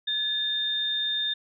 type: tone pair together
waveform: sine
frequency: 1715 / 3634 Hz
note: A6 / A#7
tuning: -45 / -45 cents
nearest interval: octave + minor second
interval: 1300 cents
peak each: -35 / -25 dBFS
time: 0.07-1.34 s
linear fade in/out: 10 ms
effects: none